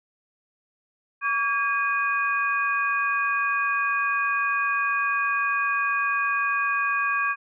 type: tone cluster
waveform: sine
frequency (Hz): 1138 / 1627 / 2477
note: C#6 / G#6 / D#7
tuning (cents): +45 / -36 / -8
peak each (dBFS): -25 / -25 / -28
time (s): 1.21-7.36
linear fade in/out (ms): 50
effects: none